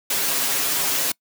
white noise with comb filter, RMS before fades -22 dBFS, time 0.1-1.12 s, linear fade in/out 5 ms, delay 7.3 ms, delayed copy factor +0.95, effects noise-tail reverb RT60 0.1 s tail -26 dB re dry + high-pass 150 Hz 12 dB/octave

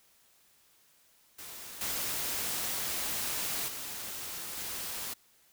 white noise with level steps, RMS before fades -45 / -34 / -40 / -38 dBFS, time 1.38-5.14 s, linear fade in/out 10 ms, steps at 1.81 / 3.68 / 4.57 s, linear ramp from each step 2 ms, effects white hiss -65 dBFS RMS until 5.52 s

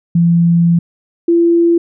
sine tone pair in turn, 170 / 339.4 Hz, F3 / F4, -46 / -49 cents, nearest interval octave, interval 1197 cents, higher second, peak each -7 dBFS, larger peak neither, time 0.15-0.79 / 1.28-1.78 s, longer first, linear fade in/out 5 ms, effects none

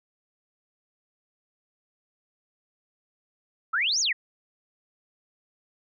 sine exponential two-way sweep, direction up then down, 1244.5 to 6870 to 1743 Hz, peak -22 dBFS, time 3.73-4.13 s, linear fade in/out 10 ms, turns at 4 s, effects none

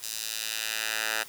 10% pulse tone with high-pass filter sweep, 110 Hz, A2, in tune, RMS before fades -32 dBFS, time 0.02-1.24 s, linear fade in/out 20 ms, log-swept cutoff 5500 to 1300 Hz, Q 0.99, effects white hiss -47 dBFS RMS until 1.28 s + high-pass 60 Hz 12 dB/octave

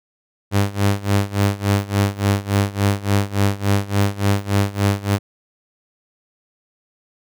sawtooth tone with tremolo, 100.3 Hz, G2, 40 cents sharp, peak -9 dBFS, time 0.51-5.19 s, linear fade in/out 50 ms, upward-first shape sine, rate 3.5 Hz, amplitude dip 90%, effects none

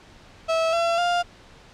35% pulse tone with pitch steps, 652 / 676.2 / 701.2 Hz, E5 / E5 / F5, -19 / +44 / +7 cents, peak -18 dBFS, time 0.48-1.23 s, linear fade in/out 20 ms, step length 250 ms, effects pink hiss -49 dBFS RMS until 1.73 s + low-pass 5000 Hz 12 dB/octave

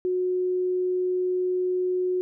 sine tone, 365.2 Hz, F#4, 23 cents flat, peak -22 dBFS, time 0.05-2.21 s, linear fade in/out 0 ms, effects none

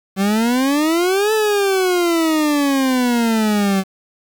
40% pulse exponential two-way sweep, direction up then down, 189 to 440 to 189 Hz, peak -13 dBFS, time 0.16-3.84 s, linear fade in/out 50 ms, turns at 1.33 s, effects 7-bit

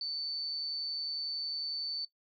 sine tone with amplitude modulation, 4520 Hz, C#8, 33 cents sharp, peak -32 dBFS, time 0.01-2.05 s, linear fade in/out 2 ms, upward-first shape sine, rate 151 Hz, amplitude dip 50%, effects noise-tail reverb RT60 0.1 s tail -20 dB re dry

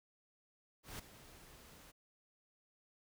pink noise with ADSR envelope, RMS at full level -45 dBFS, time 0.83-1.92 s, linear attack 160 ms, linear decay 8 ms, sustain -14 dB, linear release 18 ms, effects none

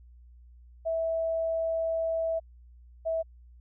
sine tone pair in turn, 654 / 651.5 Hz, E5 / E5, -14 / -20 cents, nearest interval unison, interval 6 cents, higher first, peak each -26 dBFS, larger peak neither, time 0.85-2.4 / 3.05-3.23 s, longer first, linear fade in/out 20 ms, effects added 60 Hz sine -50 dBFS peak until 3.6 s

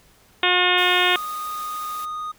harmonic tone, 360 Hz, F#4, 47 cents flat, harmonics 1 / 2 / 3 / 4 / 5 / 6 / 7 / 8 / 9 / 10, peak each -25 / -25 / -25 / -25 / -25 / -25 / -25 / -25 / -25 / -25 dBFS, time 0.43-1.16 s, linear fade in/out 2 ms
white high-pass noise, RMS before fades -40 dBFS, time 0.77-2.06 s, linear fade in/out 20 ms, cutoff 250 Hz, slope 24 dB/octave
triangle tone, 1237 Hz, D#6, 10 cents flat, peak -25 dBFS, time 1.15-2.32 s, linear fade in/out 10 ms
effects pink hiss -55 dBFS RMS until 2.38 s

